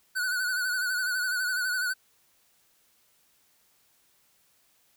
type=tone with vibrato; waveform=square; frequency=1485 Hz; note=F#6; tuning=6 cents sharp; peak=-27 dBFS; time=0.15-1.94 s; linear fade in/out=20 ms; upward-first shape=sine; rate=12 Hz; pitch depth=58 cents each way; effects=white hiss -66 dBFS RMS until 4.96 s